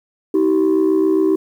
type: tone pair together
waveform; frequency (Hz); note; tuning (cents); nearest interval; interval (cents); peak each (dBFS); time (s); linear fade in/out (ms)
sine; 316.7 / 384.1; D#4 / G4; +31 / -35; minor third; 334; -13; 0.34-1.36; 5
effects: tanh soft clip ceiling -9 dBFS + 8-bit